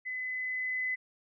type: tone with level ramp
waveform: sine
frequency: 2018 Hz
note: B6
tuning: 37 cents sharp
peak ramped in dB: -34 to -29 dBFS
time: 0.05-0.96 s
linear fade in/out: 20 ms
effects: none